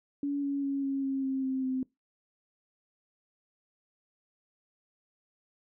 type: tone with pitch steps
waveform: sine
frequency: 283.9 / 280.3 / 276.8 / 273.3 / 269.8 / 266.4 / 263.1 / 259.7 Hz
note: C#4 / C#4 / C#4 / C#4 / C#4 / C4 / C4 / C4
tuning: +41 / +19 / -2 / -24 / -47 / +31 / +10 / -13 cents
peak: -28 dBFS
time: 0.23-1.83 s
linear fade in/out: 2 ms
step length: 200 ms
effects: noise-tail reverb RT60 0.2 s tail -23 dB re dry